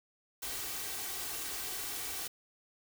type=noise with comb filter; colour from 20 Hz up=white; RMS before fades=-39 dBFS; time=0.42-2.28 s; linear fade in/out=10 ms; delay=2.6 ms; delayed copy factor=+0.6; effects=none